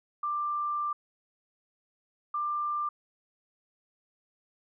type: tone pair in turn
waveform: sine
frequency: 1184 / 1188.5 Hz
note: D6 / D6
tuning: +14 / +20 cents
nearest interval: unison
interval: 6 cents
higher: second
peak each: -28 dBFS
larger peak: neither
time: 0.23-0.93 / 2.34-2.89 s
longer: first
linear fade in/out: 5 ms
effects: none